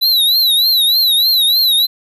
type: tone with vibrato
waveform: square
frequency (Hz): 3951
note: B7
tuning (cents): 0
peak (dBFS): -10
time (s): 0.01-1.87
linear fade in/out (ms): 20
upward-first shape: triangle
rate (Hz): 3.3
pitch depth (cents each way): 140
effects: none